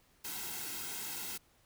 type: noise with comb filter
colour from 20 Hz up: white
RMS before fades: -41 dBFS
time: 0.24-1.38 s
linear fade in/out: 10 ms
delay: 1.7 ms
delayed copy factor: -0.75
effects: pink hiss -68 dBFS RMS until 1.65 s